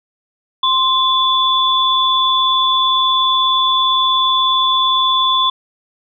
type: tone pair together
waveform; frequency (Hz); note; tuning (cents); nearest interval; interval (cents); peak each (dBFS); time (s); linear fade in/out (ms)
sine; 1046.5 / 3462; C6 / A7; 0 / -29; octave + major sixth; 2071; -14; 0.63-5.5; 5
effects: none